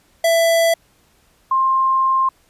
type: tone pair in turn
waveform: square / sine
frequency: 665 / 1057.7 Hz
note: E5 / C6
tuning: +15 / +18 cents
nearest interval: minor sixth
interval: 803 cents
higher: second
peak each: -13 dBFS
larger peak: neither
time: 0.24-0.74 / 1.51-2.29 s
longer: second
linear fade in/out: 5 ms
effects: pink hiss -57 dBFS RMS until 2.49 s + resampled to 32000 Hz